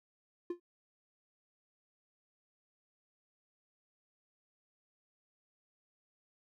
triangle tone with exponential decay, 349.2 Hz, F4, in tune, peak -29 dBFS, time 0.5-0.6 s, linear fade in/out 5 ms, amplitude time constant 21 ms, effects none

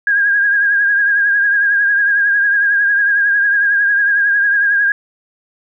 sine tone with vibrato, 1629 Hz, G#6, 34 cents flat, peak -10 dBFS, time 0.07-4.92 s, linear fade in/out 2 ms, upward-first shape triangle, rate 11 Hz, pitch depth 55 cents each way, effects none

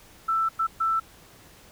sine tone bursts at uneven times, 1327 Hz, E6, 11 cents sharp, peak -21 dBFS, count 3, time 0.28-0.49 / 0.59-0.67 / 0.8-1 s, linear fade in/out 10 ms, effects pink hiss -52 dBFS RMS until 1.71 s

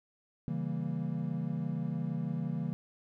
triangle chord, C# diminished seventh, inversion none, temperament equal, 138.59 / 164.81 / 196 / 233.1 Hz, C#3 / E3 / G3 / Bb3, 0 / 0 / 0 / 0 cents, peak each -36 / -33 / -38 / -37 dBFS, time 0.48-2.73 s, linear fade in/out 0 ms, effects none

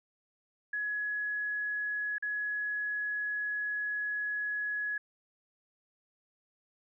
sine tone with dropouts, 1684 Hz, G#6, 24 cents sharp, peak -31 dBFS, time 0.73-4.98 s, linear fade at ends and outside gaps 5 ms, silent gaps 2.183-2.224 s, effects none

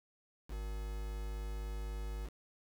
triangle tone with quantisation, 51.91 Hz, G#1, in tune, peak -36 dBFS, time 0.48-2.3 s, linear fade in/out 50 ms, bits 8, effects none

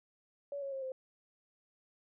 sine tone with pitch steps, 567 / 551.5 / 536.4 / 521.7 Hz, C#5 / C#5 / C5 / C5, +39 / -9 / +43 / -5 cents, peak -37 dBFS, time 0.52-0.92 s, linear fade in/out 2 ms, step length 100 ms, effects none

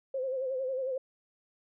sine tone with vibrato, 523.3 Hz, C5, in tune, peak -30 dBFS, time 0.14-0.98 s, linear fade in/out 5 ms, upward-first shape sine, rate 11 Hz, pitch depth 63 cents each way, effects none

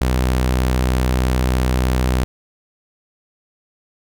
sawtooth tone, 63.2 Hz, B1, 41 cents sharp, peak -11 dBFS, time 0.01-2.24 s, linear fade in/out 0 ms, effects none

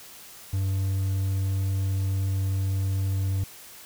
triangle tone, 96.3 Hz, G2, 30 cents flat, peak -21 dBFS, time 0.53-3.44 s, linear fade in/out 5 ms, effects white hiss -46 dBFS RMS until 3.85 s

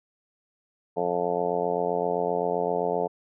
harmonic tone, 87.7 Hz, F2, 8 cents sharp, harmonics 2 / 3 / 4 / 5 / 6 / 7 / 8 / 9 / 10, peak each -36 / -39 / -37 / -28 / -31 / -32 / -30 / -39 / -34 dBFS, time 0.96-3.08 s, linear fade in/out 20 ms, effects none

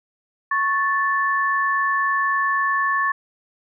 sine tone pair together, 1104 / 1752.5 Hz, C#6 / A6, -7 / -7 cents, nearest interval minor sixth, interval 800 cents, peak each -20 / -21 dBFS, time 0.51-3.12 s, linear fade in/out 5 ms, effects none

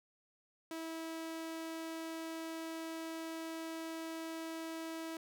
sawtooth tone, 325.2 Hz, E4, 23 cents flat, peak -37 dBFS, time 0.71-5.17 s, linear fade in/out 2 ms, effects none

